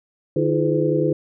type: tone cluster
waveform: sine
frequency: 150.1 / 315.7 / 345.9 / 420.9 / 507 Hz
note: D3 / D#4 / F4 / G#4 / B4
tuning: +38 / +25 / -17 / +23 / +45 cents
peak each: -23 dBFS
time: 0.36-1.13 s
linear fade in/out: 5 ms
effects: none